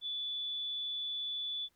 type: tone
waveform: sine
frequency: 3462 Hz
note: A7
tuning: 29 cents flat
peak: -35 dBFS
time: 0.01-1.69 s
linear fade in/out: 50 ms
effects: pink hiss -75 dBFS RMS until 1.75 s